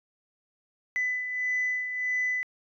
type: beating tone pair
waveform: sine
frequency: 2000 / 2001.6 Hz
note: B6 / B6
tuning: +21 / +23 cents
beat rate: 1.6 Hz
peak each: -26 / -34 dBFS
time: 0.96-2.43 s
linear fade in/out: 0 ms
effects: tanh soft clip ceiling -21 dBFS